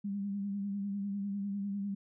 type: tone with vibrato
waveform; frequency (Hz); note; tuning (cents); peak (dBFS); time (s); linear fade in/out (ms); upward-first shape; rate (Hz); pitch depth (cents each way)
sine; 200; G3; +35; -33; 0.04-1.95; 10; sine; 10; 37
effects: none